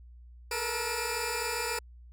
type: tone cluster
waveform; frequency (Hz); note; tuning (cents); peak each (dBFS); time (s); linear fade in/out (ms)
15% pulse; 434.6 / 451.1 / 478.5 / 2384 / 2619; A4 / A4 / A#4 / D7 / E7; -21 / +43 / +45 / +25 / -12; -33 / -33 / -28 / -30 / -32; 0.51-1.79; 5
effects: added 60 Hz sine -48 dBFS peak until 2.12 s